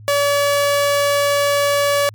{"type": "tone", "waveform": "sawtooth", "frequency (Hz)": 571, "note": "D5", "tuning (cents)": -49, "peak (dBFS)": -10, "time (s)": [0.08, 2.09], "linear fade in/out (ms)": 0, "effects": ["added 106 Hz sine -36 dBFS peak until 2.14 s", "MP3 96 kbps"]}